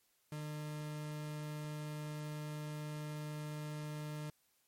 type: tone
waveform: 40% pulse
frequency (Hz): 150.8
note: D3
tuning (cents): +46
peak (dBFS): -40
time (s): 0.32-4.3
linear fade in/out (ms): 2
effects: white hiss -75 dBFS RMS until 4.67 s + MP3 64 kbps